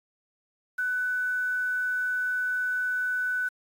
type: tone with quantisation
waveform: sine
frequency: 1496 Hz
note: F#6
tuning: 19 cents sharp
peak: -25 dBFS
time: 0.78-3.49 s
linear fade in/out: 10 ms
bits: 8
effects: AAC 64 kbps